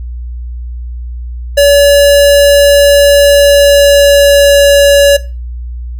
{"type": "tone with pitch glide", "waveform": "square", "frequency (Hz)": [570, 566.7], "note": ["C#5", "C#5"], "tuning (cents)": [48, 38], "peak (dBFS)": -3, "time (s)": [1.57, 5.17], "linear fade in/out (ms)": 10, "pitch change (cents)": -10, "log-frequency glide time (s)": [3.18, 4.57], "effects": ["noise-tail reverb RT60 0.3 s tail -17 dB re dry", "added 60 Hz sine -18 dBFS peak until 5.99 s"]}